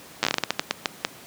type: slowing click train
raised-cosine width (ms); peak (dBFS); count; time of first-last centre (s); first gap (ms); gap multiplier
0.2; -3; 14; 0.23-1.049; 9; 1.29
effects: pink hiss -45 dBFS RMS until 1.26 s + high-pass 150 Hz 12 dB/octave